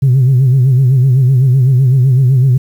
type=tone with vibrato; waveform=sine; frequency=130 Hz; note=C3; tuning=11 cents flat; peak=-4 dBFS; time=0.02-2.58 s; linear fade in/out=10 ms; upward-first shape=sine; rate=7.9 Hz; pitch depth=100 cents each way; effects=tanh soft clip ceiling -3 dBFS + 7-bit